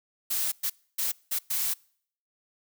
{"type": "noise bursts at uneven times", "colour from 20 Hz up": "blue", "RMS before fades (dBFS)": -28, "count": 5, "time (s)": [[0.3, 0.52], [0.63, 0.7], [0.98, 1.12], [1.31, 1.39], [1.5, 1.74]], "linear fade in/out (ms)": 10, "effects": ["noise-tail reverb RT60 0.6 s tail -26 dB re dry"]}